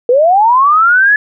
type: linear sweep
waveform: sine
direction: up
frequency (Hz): 466.4 to 1723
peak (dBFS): -5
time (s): 0.09-1.16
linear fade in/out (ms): 2
effects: none